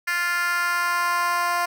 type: tone with high-pass filter sweep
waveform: 10% pulse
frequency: 349.2 Hz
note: F4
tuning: in tune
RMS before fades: -23 dBFS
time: 0.07-1.66 s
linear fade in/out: 10 ms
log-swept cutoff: 1700 to 820 Hz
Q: 2.7
effects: none